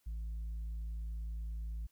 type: tone with tanh clipping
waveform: triangle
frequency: 55 Hz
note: A1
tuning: in tune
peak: -38 dBFS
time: 0.06-1.87 s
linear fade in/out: 10 ms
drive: 7 dB
effects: white hiss -75 dBFS RMS until 1.91 s